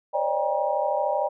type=tone cluster; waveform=sine; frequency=525 / 570 / 603 / 798 / 952 Hz; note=C5 / C#5 / D5 / G5 / A#5; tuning=+6 / +48 / +46 / +31 / +36 cents; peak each=-32 / -29 / -26 / -27 / -30 dBFS; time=0.13-1.29 s; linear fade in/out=20 ms; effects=none